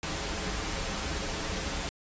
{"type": "noise with comb filter", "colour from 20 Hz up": "pink", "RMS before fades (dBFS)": -33, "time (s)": [0.03, 1.89], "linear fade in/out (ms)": 0, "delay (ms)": 8.2, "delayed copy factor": -0.65, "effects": ["resampled to 16000 Hz"]}